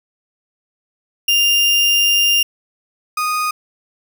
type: tone pair in turn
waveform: 35% pulse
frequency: 2801 / 1239.4 Hz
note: F7 / D#6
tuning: +4 / -7 cents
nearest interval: octave + major second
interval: 1411 cents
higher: first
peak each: -10 / -15 dBFS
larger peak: first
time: 1.28-2.43 / 3.17-3.51 s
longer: first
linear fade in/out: 5 ms
effects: none